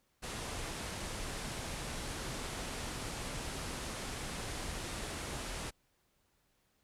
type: low-pass noise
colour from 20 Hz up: pink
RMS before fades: -41 dBFS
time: 0.22-5.71 s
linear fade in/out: 20 ms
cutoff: 11000 Hz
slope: 48 dB/octave
effects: pink hiss -75 dBFS RMS until 6.83 s